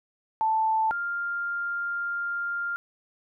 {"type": "tone pair in turn", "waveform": "sine", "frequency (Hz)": [881, 1398.5], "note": ["A5", "F6"], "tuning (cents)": [2, 2], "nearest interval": "minor sixth", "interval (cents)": 800, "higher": "second", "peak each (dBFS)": [-21, -27], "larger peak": "first", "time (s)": [[0.41, 0.91], [0.91, 2.76]], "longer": "second", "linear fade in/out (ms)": 0, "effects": []}